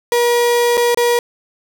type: tone with dropouts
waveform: 35% pulse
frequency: 478.6 Hz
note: A#4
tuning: 46 cents sharp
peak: -10 dBFS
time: 0.12-1.19 s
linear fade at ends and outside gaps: 1 ms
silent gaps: 0.771-0.776 / 0.946-0.973 s
effects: none